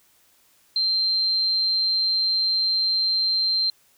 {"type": "tone", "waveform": "sine", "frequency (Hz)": 4145, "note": "C8", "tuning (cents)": -17, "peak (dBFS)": -19, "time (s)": [0.76, 3.7], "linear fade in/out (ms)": 2, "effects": ["white hiss -60 dBFS RMS until 3.97 s"]}